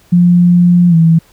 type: tone with pitch glide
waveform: sine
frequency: 175.8 to 164.03 Hz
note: F3 to E3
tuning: +12 to -8 cents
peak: -4 dBFS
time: 0.12-1.19 s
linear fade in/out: 10 ms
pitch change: -120 cents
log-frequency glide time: 0.89-0.95 s
effects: pink hiss -48 dBFS RMS until 1.32 s

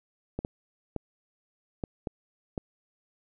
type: clicks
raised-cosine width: 2 ms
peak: -18 dBFS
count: 6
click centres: 0.39 / 0.449 / 0.963 / 1.838 / 2.072 / 2.578 s
effects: none

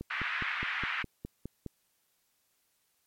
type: click train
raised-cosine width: 3 ms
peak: -25 dBFS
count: 9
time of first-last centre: 0.01-1.663 s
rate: 4.84 Hz
type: band-pass noise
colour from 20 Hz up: pink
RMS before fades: -34 dBFS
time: 0.1-1.03 s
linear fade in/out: 10 ms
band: 1400 to 2400 Hz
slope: 24 dB/octave
effects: white hiss -74 dBFS RMS until 3.06 s + MP3 64 kbps

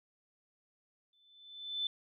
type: tone with exponential growth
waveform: sine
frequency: 3520 Hz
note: A7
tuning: in tune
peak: -30 dBFS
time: 1.13-1.87 s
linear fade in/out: 2 ms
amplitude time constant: 160 ms
effects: none

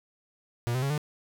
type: tone with pitch steps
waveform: 45% pulse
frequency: 119.1 / 128.39 / 138.4 / 149.19 Hz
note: A#2 / C3 / C#3 / D3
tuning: +38 / -32 / -2 / +28 cents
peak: -26 dBFS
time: 0.67-0.978 s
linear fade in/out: 0 ms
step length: 77 ms
effects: none

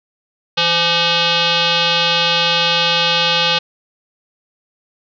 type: tone with frequency modulation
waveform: sine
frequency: 166.2 Hz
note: E3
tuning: 15 cents sharp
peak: -12 dBFS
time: 0.57-3.59 s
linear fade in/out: 10 ms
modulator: 682 Hz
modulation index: 6
effects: none

